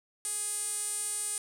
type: tone with band-pass filter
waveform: sawtooth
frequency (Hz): 415.3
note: G#4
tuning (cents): 0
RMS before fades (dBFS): -34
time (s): 0.25-1.38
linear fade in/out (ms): 0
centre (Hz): 9100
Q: 8
effects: 10-bit